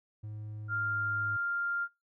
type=tone with pitch glide; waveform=triangle; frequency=106.6 to 104.65 Hz; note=G#2 to G#2; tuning=+46 to +14 cents; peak=-37 dBFS; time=0.23-1.37 s; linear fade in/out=10 ms; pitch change=-32 cents; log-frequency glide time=0.78-0.95 s
type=tone; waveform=sine; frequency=1396.9 Hz; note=F6; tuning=in tune; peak=-30 dBFS; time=0.68-1.88 s; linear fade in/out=50 ms
effects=noise-tail reverb RT60 0.2 s tail -19 dB re dry